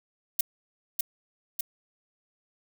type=noise with echo; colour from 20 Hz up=violet; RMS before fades=-23 dBFS; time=0.39-0.41 s; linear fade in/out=5 ms; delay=600 ms; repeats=2; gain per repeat=-3 dB; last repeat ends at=1.61 s; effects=none